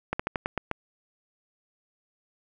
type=slowing click train; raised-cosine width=0.5 ms; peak=-12 dBFS; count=7; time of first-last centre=0.13-0.714 s; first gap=65 ms; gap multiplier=1.16; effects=none